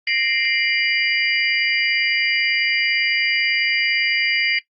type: tone cluster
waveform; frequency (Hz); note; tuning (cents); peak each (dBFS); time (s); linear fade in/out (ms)
sine; 1856 / 2094 / 2364 / 2924 / 4773; A#6 / C7 / D7 / F#7 / D8; -8 / +1 / +11 / -21 / +27; -26 / -21 / -22 / -26 / -26; 0.07-4.59; 5
effects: noise-tail reverb RT60 0.1 s tail -17 dB re dry + Opus 24 kbps